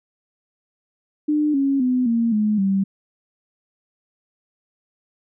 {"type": "tone with pitch steps", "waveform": "sine", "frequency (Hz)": [300, 275.1, 252.3, 231.3, 212.1, 194.53], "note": ["D4", "C#4", "B3", "A#3", "G#3", "G3"], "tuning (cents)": [37, -13, 37, -13, 37, -13], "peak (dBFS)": -16, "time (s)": [1.28, 2.84], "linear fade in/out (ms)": 10, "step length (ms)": 260, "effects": []}